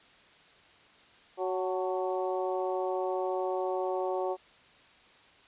harmonic tone with a mistuned harmonic, 185.9 Hz, F#3, 8 cents sharp, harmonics 2 / 3 / 4 / 5 / 6, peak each -32 / -34 / -35 / -39 / -43 dBFS, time 1.37-4.37 s, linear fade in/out 50 ms, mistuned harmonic 5, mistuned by -65 cents, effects white hiss -58 dBFS RMS until 5.47 s + resampled to 8000 Hz

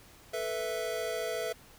square chord, A suspended second, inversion none, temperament equal, 440 / 493.9 / 659.3 Hz, A4 / B4 / E5, 0 / 0 / 0 cents, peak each -38 / -38 / -36 dBFS, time 0.33-1.53 s, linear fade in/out 10 ms, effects pink hiss -56 dBFS RMS until 1.78 s

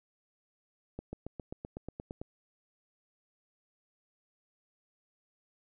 accelerating click train, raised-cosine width 2 ms, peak -26 dBFS, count 11, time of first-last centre 0.99-2.215 s, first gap 140 ms, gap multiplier 0.97, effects none

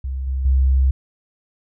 sine tone with level steps, 66 Hz, C2, 16 cents sharp, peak -22 / -19 / -12 dBFS, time 0.04-0.91 s, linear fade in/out 5 ms, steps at 0.27 / 0.45 s, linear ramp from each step 5 ms, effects none

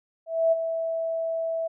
sine tone with ADSR envelope, 656 Hz, E5, 9 cents flat, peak -16 dBFS, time 0.26-1.68 s, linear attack 260 ms, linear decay 23 ms, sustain -9 dB, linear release 13 ms, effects none

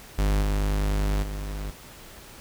45% pulse tone with level steps, 50.4 Hz, G1, 49 cents sharp, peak -20 / -22 / -30 dBFS, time 0.18-1.71 s, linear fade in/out 10 ms, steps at 0.41 / 1.22 s, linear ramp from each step 20 ms, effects pink hiss -46 dBFS RMS until 2.4 s

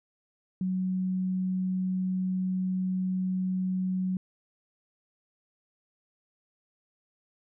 sine tone, 185.7 Hz, F#3, 7 cents sharp, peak -26 dBFS, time 0.61-4.17 s, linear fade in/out 2 ms, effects none

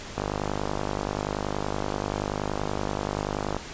click train, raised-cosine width 1 ms, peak -13 dBFS, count 172, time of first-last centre 0.18-3.566 s, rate 50.5 Hz, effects pink hiss -39 dBFS RMS until 3.73 s + resampled to 16000 Hz

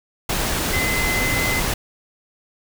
sine tone in noise, 2047 Hz, C7, 38 cents flat, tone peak -22 dBFS, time 0.73-1.6 s, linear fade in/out 5 ms, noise pink, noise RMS -22 dBFS, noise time 0.29-1.74 s, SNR -3 dB, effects none

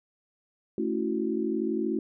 sine chord, F# minor seventh, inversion first, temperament equal, 220 / 277.2 / 329.6 / 370 Hz, A3 / C#4 / E4 / F#4, 0 / 0 / 0 / 0 cents, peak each -31 / -34 / -30 / -31 dBFS, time 0.78-1.99 s, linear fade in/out 2 ms, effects none

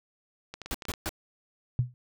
clicks, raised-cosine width 0.2 ms, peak -22 dBFS, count 7, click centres 0.54 / 0.617 / 0.66 / 0.822 / 0.853 / 0.903 / 0.938 s
pink noise bursts, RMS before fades -32 dBFS, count 3, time 0.71-1.092 s, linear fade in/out 0 ms, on 34 ms, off 140 ms
sine tone with exponential decay, 123.47 Hz, B2, in tune, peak -18 dBFS, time 1.79-1.94 s, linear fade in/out 0 ms, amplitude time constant 32 ms
effects none

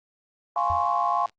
sine chord, Db major seventh, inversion first, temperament equal, 698.5 / 830.6 / 1046.5 / 1108.7 Hz, F5 / Ab5 / C6 / Db6, 0 / 0 / 0 / 0 cents, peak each -27 dBFS, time 0.56-1.26 s, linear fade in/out 2 ms
click train, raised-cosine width 0.2 ms, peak -32 dBFS, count 79, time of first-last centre 0.58-1.296 s, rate 109 Hz
sine tone with exponential decay, 85.2 Hz, F2, 42 cents flat, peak -28 dBFS, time 0.7-0.9 s, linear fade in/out 0 ms, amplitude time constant 43 ms
effects noise-tail reverb RT60 0.1 s tail -20 dB re dry + Opus 24 kbps

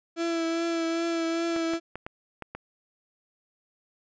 35% pulse tone with vibrato, 332.6 Hz, E4, 16 cents sharp, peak -24 dBFS, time 0.16-1.8 s, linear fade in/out 50 ms, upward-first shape triangle, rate 2.5 Hz, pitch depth 25 cents each way
clicks, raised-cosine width 0.5 ms, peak -21 dBFS, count 6, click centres 1.563 / 1.736 / 1.956 / 2.065 / 2.423 / 2.55 s
effects resampled to 16000 Hz

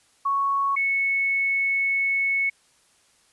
sine tone pair in turn, 1108.7 / 2205 Hz, C#6 / C#7, 0 / -10 cents, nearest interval octave, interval 1190 cents, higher second, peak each -20 dBFS, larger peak neither, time 0.25-0.76 / 0.76-2.5 s, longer second, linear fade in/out 10 ms, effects white hiss -61 dBFS RMS until 3.32 s + resampled to 24000 Hz

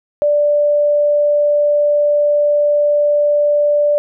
sine tone, 587.3 Hz, D5, in tune, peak -10 dBFS, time 0.22-3.98 s, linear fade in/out 0 ms, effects none

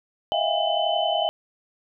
sine tone cluster, 634 / 665 / 707 / 806 / 3030 Hz, D#5 / E5 / F5 / G5 / F#7, +32 / +15 / +21 / +48 / +40 cents, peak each -27 dBFS, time 0.32-1.29 s, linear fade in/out 0 ms, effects none

